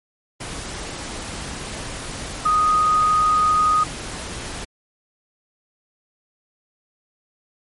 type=tone in noise; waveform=sine; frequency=1244.5 Hz; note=D#6; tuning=in tune; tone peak=-14 dBFS; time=2.45-3.84 s; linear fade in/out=10 ms; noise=pink; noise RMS=-31 dBFS; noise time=0.4-4.65 s; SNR=+14 dB; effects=MP3 48 kbps